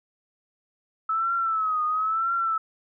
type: tone with vibrato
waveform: sine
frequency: 1300 Hz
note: E6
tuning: 24 cents flat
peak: -22 dBFS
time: 1.09-2.58 s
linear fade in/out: 5 ms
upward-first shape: triangle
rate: 1 Hz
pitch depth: 100 cents each way
effects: none